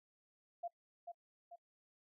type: tone with echo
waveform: sine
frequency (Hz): 691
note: F5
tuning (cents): -19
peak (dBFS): -39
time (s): 0.63-0.68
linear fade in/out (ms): 10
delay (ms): 440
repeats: 2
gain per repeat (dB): -6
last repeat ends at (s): 1.56
effects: noise-tail reverb RT60 0.1 s tail -23 dB re dry